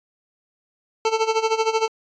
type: tone with tremolo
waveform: 25% pulse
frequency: 444.2 Hz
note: A4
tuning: 16 cents sharp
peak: -12 dBFS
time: 1.05-1.88 s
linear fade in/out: 2 ms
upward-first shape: sine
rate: 13 Hz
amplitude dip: 80%
effects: resampled to 16000 Hz